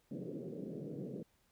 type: band-pass noise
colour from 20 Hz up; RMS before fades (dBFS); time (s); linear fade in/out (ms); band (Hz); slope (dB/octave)
pink; -44; 0.11-1.23; 2; 140 to 520; 48
effects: pink hiss -74 dBFS RMS until 1.51 s